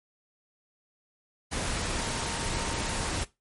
sine tone in noise, 919 Hz, A#5, 25 cents flat, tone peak -41 dBFS, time 1.95-3.09 s, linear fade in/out 20 ms, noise pink, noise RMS -31 dBFS, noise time 1.51-3.25 s, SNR -13 dB, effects noise-tail reverb RT60 0.2 s tail -17 dB re dry + MP3 48 kbps

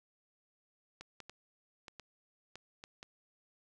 clicks, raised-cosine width 0.2 ms, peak -30 dBFS, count 8, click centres 1.01 / 1.203 / 1.296 / 1.882 / 1.997 / 2.556 / 2.839 / 3.029 s, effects none

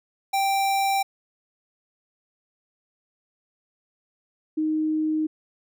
square / sine tone pair in turn, 784 / 311.1 Hz, G5 / D#4, 0 / 0 cents, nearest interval octave + major third, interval 1600 cents, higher first, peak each -21 dBFS, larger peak neither, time 0.33-1.03 / 4.57-5.27 s, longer neither, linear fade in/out 10 ms, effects none

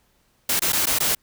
white noise with dropouts, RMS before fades -21 dBFS, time 0.49-1.15 s, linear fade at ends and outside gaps 5 ms, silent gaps 0.595-0.619 / 0.723-0.73 / 0.858-0.868 / 0.987-1.003 s, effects pink hiss -64 dBFS RMS until 1.22 s

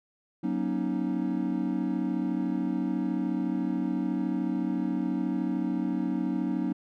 triangle chord, D# minor seventh, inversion first, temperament equal with one note detuned, 185 / 238.1 / 277.2 / 311.1 Hz, F#3 / A#3 / C#4 / D#4, 0 / +37 / 0 / 0 cents, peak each -30 dBFS, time 0.43-6.73 s, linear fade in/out 10 ms, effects none

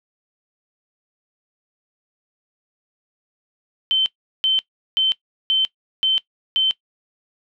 sine tone bursts, 3087 Hz, G7, 27 cents flat, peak -14 dBFS, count 6, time 3.91-6.71 s, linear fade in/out 0 ms, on 150 ms, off 380 ms, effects noise-tail reverb RT60 0.1 s tail -20 dB re dry

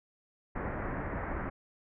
pink low-pass noise, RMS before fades -36 dBFS, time 0.55-1.5 s, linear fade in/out 10 ms, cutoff 2000 Hz, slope 48 dB/octave, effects none

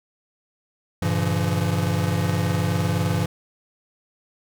square chord, G diminished seventh, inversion none, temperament just, 98 / 117.6 / 141.12 / 169.34 Hz, G2 / Bb2 / Db3 / Fb3, 0 / +16 / +31 / +47 cents, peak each -25 / -29 / -29 / -25 dBFS, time 1.02-3.26 s, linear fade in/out 5 ms, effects none

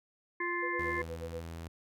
harmonic tone, 349.2 Hz, F4, in tune, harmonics 1 / 3 / 5 / 6, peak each -37 / -37 / -37 / -37 dBFS, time 0.4-1.02 s, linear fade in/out 5 ms
sine tone with tremolo, 495.7 Hz, B4, 6 cents sharp, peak -37 dBFS, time 0.62-1.42 s, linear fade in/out 10 ms, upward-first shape sine, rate 8.4 Hz, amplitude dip 100%
sawtooth tone with pitch glide, 81.7 to 82.98 Hz, E2 to E2, -15 to +12 cents, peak -37 dBFS, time 0.79-1.68 s, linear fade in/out 5 ms, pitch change +27 cents, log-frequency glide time 0.98-1.24 s
effects none

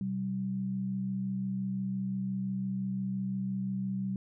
sine tone pair together, 126.4 / 192.2 Hz, B2 / G3, +41 / -34 cents, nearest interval perfect fifth, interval 725 cents, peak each -39 / -31 dBFS, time 0.01-4.16 s, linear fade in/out 2 ms, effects none

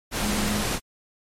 sine tone in noise, 208.3 Hz, G#3, 5 cents sharp, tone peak -26 dBFS, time 0.2-0.66 s, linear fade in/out 50 ms, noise pink, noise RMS -26 dBFS, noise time 0.11-0.8 s, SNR -3 dB, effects low-pass 12000 Hz 12 dB/octave + MP3 64 kbps

